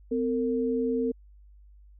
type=tone pair together; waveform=sine; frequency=255.5 / 455.2 Hz; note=C4 / A#4; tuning=-41 / -41 cents; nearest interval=minor seventh; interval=1000 cents; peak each=-27 dBFS; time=0.11-1.12 s; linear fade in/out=10 ms; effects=added 50 Hz sine -50 dBFS peak until 1.99 s